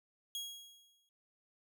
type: tone with exponential decay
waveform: sawtooth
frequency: 3300 Hz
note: G#7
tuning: 12 cents flat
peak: -34 dBFS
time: 0.35-1.09 s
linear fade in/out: 1 ms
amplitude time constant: 160 ms
effects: none